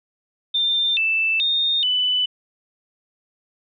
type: tone with pitch steps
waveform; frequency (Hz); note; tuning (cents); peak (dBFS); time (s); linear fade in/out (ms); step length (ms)
sine; 3593 / 2646 / 3670 / 2992; A7 / E7 / A#7 / F#7; +36 / +6 / -28 / +19; -17; 0.54-2.26; 10; 430
effects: none